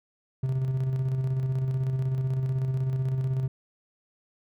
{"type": "tone with tremolo", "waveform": "triangle", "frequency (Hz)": 131.3, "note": "C3", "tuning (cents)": 6, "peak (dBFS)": -21, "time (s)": [0.43, 3.48], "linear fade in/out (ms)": 5, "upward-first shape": "square", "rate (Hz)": 16, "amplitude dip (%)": 35, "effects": []}